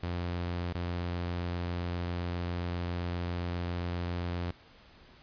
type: tone with dropouts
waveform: sawtooth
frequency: 87.5 Hz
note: F2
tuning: 4 cents sharp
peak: -28 dBFS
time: 0.03-4.51 s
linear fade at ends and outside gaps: 0 ms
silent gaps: 0.725-0.749 s
effects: pink hiss -57 dBFS RMS until 5.22 s + resampled to 11025 Hz